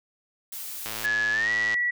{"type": "noise", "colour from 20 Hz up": "blue", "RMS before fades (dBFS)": -36, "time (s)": [0.52, 1.06], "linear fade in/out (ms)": 5}
{"type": "click train", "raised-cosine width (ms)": 0.2, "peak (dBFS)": -16, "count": 98, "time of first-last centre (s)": [0.86, 1.742], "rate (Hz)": 110}
{"type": "tone with pitch glide", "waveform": "sine", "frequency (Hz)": [1700, 1941.5], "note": ["G#6", "B6"], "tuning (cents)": [40, -30], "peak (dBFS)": -22, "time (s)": [1.04, 1.91], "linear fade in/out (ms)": 10, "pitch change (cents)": 230, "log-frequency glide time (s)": [1.32, 1.51]}
{"effects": []}